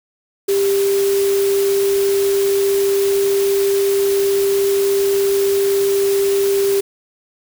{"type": "tone in noise", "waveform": "sine", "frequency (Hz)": 395.9, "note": "G4", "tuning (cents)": 17, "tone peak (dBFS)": -13, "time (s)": [0.48, 6.81], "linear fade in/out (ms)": 10, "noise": "white", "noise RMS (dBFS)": -27, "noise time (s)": [0.48, 6.81], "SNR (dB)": 11, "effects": []}